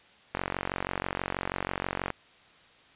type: click train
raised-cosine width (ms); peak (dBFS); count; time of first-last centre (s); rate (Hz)
0.5; -14; 82; 0.35-2.103; 46.2
effects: white hiss -57 dBFS RMS until 2.95 s + resampled to 8000 Hz